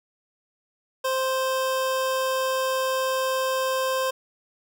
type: tone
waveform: 25% pulse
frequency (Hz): 523.3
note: C5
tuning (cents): 0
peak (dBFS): -19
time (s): 1.04-4.11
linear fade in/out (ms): 10
effects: none